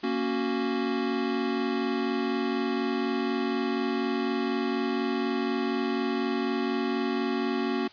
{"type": "chord", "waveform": "square", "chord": "F# major", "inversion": "first", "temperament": "equal", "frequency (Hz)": [233.1, 277.2, 370], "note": ["A#3", "C#4", "F#4"], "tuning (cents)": [0, 0, 0], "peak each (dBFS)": -31, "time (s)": [0.03, 7.88], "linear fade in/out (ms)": 10, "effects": ["white hiss -51 dBFS RMS until 7.92 s", "resampled to 11025 Hz"]}